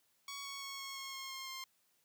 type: tone with pitch steps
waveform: 10% pulse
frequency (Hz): 1120 / 1111 / 1102 / 1093.2 / 1084.4 / 1075.6 / 1067 / 1058.4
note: C#6 / C#6 / C#6 / C#6 / C#6 / C6 / C6 / C6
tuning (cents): +18 / +4 / -11 / -24 / -38 / +47 / +34 / +20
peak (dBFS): -35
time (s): 0.28-1.64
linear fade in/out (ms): 2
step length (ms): 170
effects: white hiss -75 dBFS RMS until 2.04 s + high-pass 80 Hz 12 dB/octave